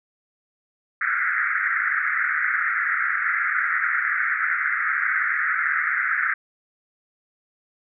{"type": "band-pass noise", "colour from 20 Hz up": "pink", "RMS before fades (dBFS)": -23, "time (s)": [1.01, 6.34], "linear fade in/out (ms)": 5, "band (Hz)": [1300, 2100], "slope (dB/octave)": 96, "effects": []}